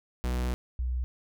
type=tone pair in turn; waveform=45% pulse / sine; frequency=61.74 / 62.17 Hz; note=B1 / B1; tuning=0 / +12 cents; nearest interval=unison; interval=12 cents; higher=second; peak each=-27 dBFS; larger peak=neither; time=0.24-0.54 / 0.79-1.04 s; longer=first; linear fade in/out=0 ms; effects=none